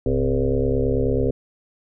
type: tone with frequency modulation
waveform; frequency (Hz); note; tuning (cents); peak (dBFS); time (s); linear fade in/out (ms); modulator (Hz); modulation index
sine; 260; C4; -11; -17; 0.06-1.31; 2; 69.3; 3.8
effects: none